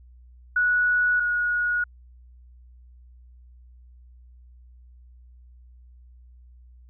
sine tone pair in turn, 1468 / 1451.1 Hz, F#6 / F#6, -14 / -34 cents, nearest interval unison, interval 20 cents, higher first, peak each -18 / -21 dBFS, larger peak first, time 0.56-1.2 / 1.2-1.84 s, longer neither, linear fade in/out 5 ms, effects added 61 Hz sine -47 dBFS peak until 6.89 s

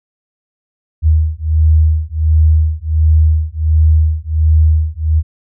sine beating tone pair, 77.78 / 79.18 Hz, D#2 / D#2, 0 / +31 cents, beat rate 1.4 Hz, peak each -11 dBFS, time 1.02-5.23 s, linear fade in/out 50 ms, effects none

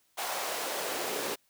pink noise with high-pass filter sweep, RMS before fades -34 dBFS, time 0.17-1.36 s, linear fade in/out 20 ms, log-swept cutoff 740 to 360 Hz, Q 1.8, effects white hiss -70 dBFS RMS until 1.49 s

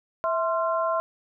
sine tone cluster, 655 / 1050 / 1367 Hz, E5 / C6 / F6, -11 / +6 / -37 cents, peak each -25 / -26 / -31 dBFS, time 0.24-1 s, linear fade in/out 0 ms, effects none

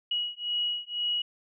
sine beating tone pair, 2908 / 2910 Hz, F#7 / F#7, -31 / -29 cents, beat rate 2 Hz, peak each -31 dBFS, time 0.11-1.22 s, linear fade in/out 5 ms, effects none

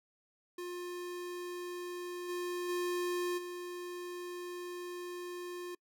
square tone with level steps, 354.7 Hz, F4, 27 cents sharp, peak -40 / -36 / -33 / -41 dBFS, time 0.58-5.75 s, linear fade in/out 5 ms, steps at 2.28 / 2.68 / 3.37 s, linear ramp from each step 20 ms, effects noise-tail reverb RT60 0.1 s tail -26 dB re dry

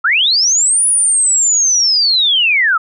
sine linear two-way sweep, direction up then down, 1247 to 9910 to 1247 Hz, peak -9 dBFS, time 0.04-2.78 s, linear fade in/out 10 ms, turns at 0.86 s, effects none

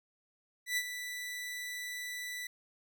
sawtooth tone with ADSR envelope, 1975.5 Hz, B6, in tune, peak -25 dBFS, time 0.66-2.47 s, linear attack 110 ms, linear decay 54 ms, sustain -10 dB, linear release 4 ms, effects none

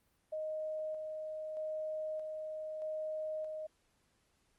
sine tone with tremolo, 622.3 Hz, D#5, in tune, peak -36 dBFS, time 0.32-3.67 s, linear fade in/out 10 ms, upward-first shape square, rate 0.8 Hz, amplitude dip 30%, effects pink hiss -75 dBFS RMS until 4.58 s + Opus 32 kbps

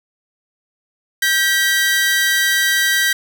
sawtooth tone pair together, 1578 / 1927.9 Hz, G6 / B6, +11 / -42 cents, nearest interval minor third, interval 347 cents, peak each -13 dBFS, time 1.22-3.13 s, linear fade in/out 5 ms, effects none

